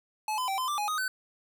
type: tone with pitch steps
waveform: square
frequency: 859 / 1014 / 776 / 1027 / 1179 / 833 / 1248 / 1518 Hz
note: A5 / B5 / G5 / C6 / D6 / G#5 / D#6 / F#6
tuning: -42 / +45 / -18 / -33 / +6 / +5 / +5 / +44 cents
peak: -29 dBFS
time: 0.28-1.08 s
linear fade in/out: 2 ms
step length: 100 ms
effects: none